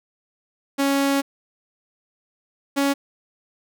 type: tone pair in turn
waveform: sawtooth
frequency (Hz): 277.2 / 279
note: C#4 / C#4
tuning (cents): 0 / +11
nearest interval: unison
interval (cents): 11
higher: second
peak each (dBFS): -14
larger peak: neither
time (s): 0.78-1.22 / 2.76-2.94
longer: first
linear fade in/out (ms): 20
effects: none